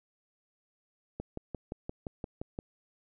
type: click train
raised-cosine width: 2 ms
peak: -23 dBFS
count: 9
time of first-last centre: 1.2-2.589 s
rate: 5.76 Hz
effects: none